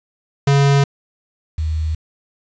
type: tone pair in turn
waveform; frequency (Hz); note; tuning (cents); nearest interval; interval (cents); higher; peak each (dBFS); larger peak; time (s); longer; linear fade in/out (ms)
square / sine; 140.1 / 78.63; C#3 / D#2; +19 / +19; minor seventh; 1000; first; -11 / -17; first; 0.47-0.84 / 1.58-1.95; neither; 5
effects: resampled to 16000 Hz + 7-bit